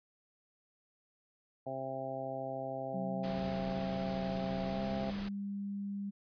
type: harmonic tone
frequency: 133 Hz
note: C3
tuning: 29 cents sharp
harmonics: 1 / 2 / 3 / 4 / 5 / 6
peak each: -47 / -46 / -49 / -43 / -40 / -44 dBFS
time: 1.66-5.11 s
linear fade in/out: 10 ms
type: tone with pitch glide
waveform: sine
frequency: 189.1 to 200.1 Hz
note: F#3 to G3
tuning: +38 to +36 cents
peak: -36 dBFS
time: 2.93-6.11 s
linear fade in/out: 20 ms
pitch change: +98 cents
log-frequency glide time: 4.65-4.85 s
type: noise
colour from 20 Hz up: pink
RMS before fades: -45 dBFS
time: 3.23-5.29 s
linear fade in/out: 10 ms
effects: resampled to 11025 Hz